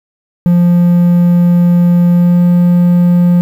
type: tone with pitch glide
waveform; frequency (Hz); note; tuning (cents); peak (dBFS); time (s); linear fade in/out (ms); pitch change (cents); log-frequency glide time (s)
triangle; 174.61 to 175.62; F3 to F3; 0 to +10; -3; 0.46-3.41; 0; +10; 2.12-2.41
effects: 7-bit